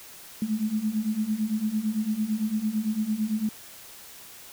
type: beating tone pair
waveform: sine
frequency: 210.2 / 219.1 Hz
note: G#3 / A3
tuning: +21 / -7 cents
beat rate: 8.9 Hz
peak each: -29 / -26 dBFS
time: 0.42-3.49 s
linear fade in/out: 2 ms
effects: white hiss -46 dBFS RMS until 4.52 s